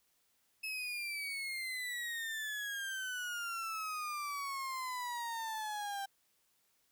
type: exponential sweep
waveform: 35% pulse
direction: down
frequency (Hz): 2600 to 784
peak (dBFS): -36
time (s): 0.63-6.06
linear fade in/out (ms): 10
effects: white hiss -75 dBFS RMS until 6.91 s